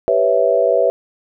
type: chord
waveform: sine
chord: C# half-diminished seventh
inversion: second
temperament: equal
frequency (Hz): 392 / 493.9 / 554.4 / 659.3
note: G4 / B4 / C#5 / E5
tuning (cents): 0 / 0 / 0 / 0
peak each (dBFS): -21 / -16 / -17 / -16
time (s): 0.08-0.9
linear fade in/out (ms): 0
effects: none